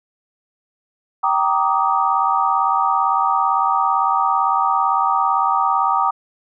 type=chord; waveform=sine; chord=Eb major seventh; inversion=first; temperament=just; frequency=777.8 / 933.4 / 1166.7 / 1244.5 Hz; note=G5 / Bb5 / D6 / Eb6; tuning=-14 / +2 / -12 / 0 cents; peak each=-20 dBFS; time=1.23-6.11 s; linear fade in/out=10 ms; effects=none